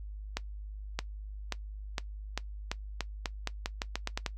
accelerating click train, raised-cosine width 0.2 ms, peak -14 dBFS, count 15, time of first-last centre 0.37-4.262 s, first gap 620 ms, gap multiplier 0.86, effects noise-tail reverb RT60 0.1 s tail -18 dB re dry + added 51 Hz sine -39 dBFS peak until 4.37 s

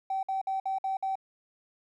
triangle tone bursts, 770 Hz, G5, 31 cents flat, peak -24 dBFS, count 6, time 0.1-1.155 s, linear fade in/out 5 ms, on 130 ms, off 55 ms, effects tanh soft clip ceiling -25 dBFS

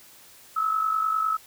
sine tone with amplitude modulation, 1296 Hz, E6, 30 cents flat, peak -19 dBFS, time 0.56-1.37 s, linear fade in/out 10 ms, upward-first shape sine, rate 49.9 Hz, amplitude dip 60%, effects white hiss -51 dBFS RMS until 1.46 s

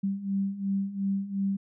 sine beating tone pair, 194.5 / 197.3 Hz, G3 / G3, -13 / +11 cents, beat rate 2.8 Hz, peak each -32 / -28 dBFS, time 0.03-1.57 s, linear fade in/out 10 ms, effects none

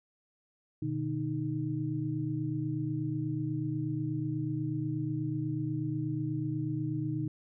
sine tone cluster, 122.4 / 150.6 / 309.7 Hz, B2 / D3 / D#4, -15 / +44 / -8 cents, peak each -35 / -35 / -34 dBFS, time 0.82-7.28 s, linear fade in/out 5 ms, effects none

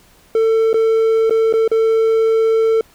triangle tone with dropouts, 447.3 Hz, A4, 28 cents sharp, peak -9 dBFS, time 0.35-2.81 s, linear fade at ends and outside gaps 2 ms, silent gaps 0.731-0.742 / 1.297-1.307 / 1.527-1.537 / 1.678-1.715 s, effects pink hiss -50 dBFS RMS until 2.94 s

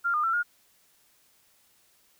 sine tone with pitch steps, 1391 / 1216 / 1343 / 1425 Hz, F6 / D#6 / E6 / F6, -7 / -40 / +32 / +34 cents, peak -23 dBFS, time 0.04-0.432 s, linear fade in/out 20 ms, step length 98 ms, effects white hiss -64 dBFS RMS until 2.19 s

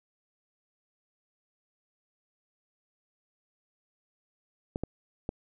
clicks, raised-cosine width 2 ms, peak -18 dBFS, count 3, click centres 4.759 / 4.836 / 5.291 s, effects none

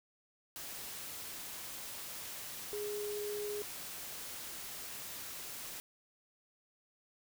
sine tone in noise, 415.3 Hz, G#4, in tune, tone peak -37 dBFS, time 2.73-3.62 s, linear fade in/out 0 ms, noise white, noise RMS -45 dBFS, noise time 0.56-5.8 s, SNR +5 dB, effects none

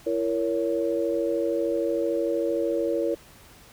sine chord, A# diminished, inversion second, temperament just, 335.6 / 466.2 / 559.4 Hz, E4 / A#4 / C#5, +31 / 0 / +16 cents, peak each -27 dBFS, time 0.06-3.15 s, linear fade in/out 10 ms, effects pink hiss -51 dBFS RMS until 3.72 s

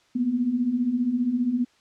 sine beating tone pair, 233.1 / 248.1 Hz, A#3 / B3, 0 / +8 cents, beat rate 15 Hz, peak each -28 / -22 dBFS, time 0.15-1.65 s, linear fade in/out 10 ms, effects white hiss -61 dBFS RMS until 1.8 s + low-pass 5000 Hz 12 dB/octave

